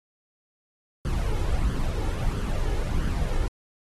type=noise with flanger; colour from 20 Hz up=brown; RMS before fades=-25 dBFS; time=1.05-3.48 s; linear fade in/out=2 ms; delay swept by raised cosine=0.63 to 2.33 ms; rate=1.5 Hz; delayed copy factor=+0.55; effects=AAC 32 kbps